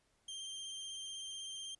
sawtooth tone with vibrato, 3164 Hz, G7, 15 cents sharp, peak -40 dBFS, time 0.28-1.75 s, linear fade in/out 5 ms, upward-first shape triangle, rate 16 Hz, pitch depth 21 cents each way, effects pink hiss -75 dBFS RMS until 1.79 s + resampled to 24000 Hz

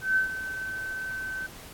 sine tone with ADSR envelope, 1534 Hz, G6, 38 cents flat, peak -19 dBFS, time 0.01-1.47 s, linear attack 150 ms, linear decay 120 ms, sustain -12 dB, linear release 13 ms, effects pink hiss -46 dBFS RMS until 1.73 s + AAC 64 kbps

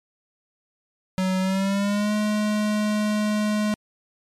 square tone with pitch glide, 187.1 to 211.2 Hz, F#3 to G#3, +20 to +29 cents, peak -21 dBFS, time 1.18-3.74 s, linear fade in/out 0 ms, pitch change +209 cents, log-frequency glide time 1.4-2.13 s, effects low-pass 10000 Hz 12 dB/octave + MP3 96 kbps

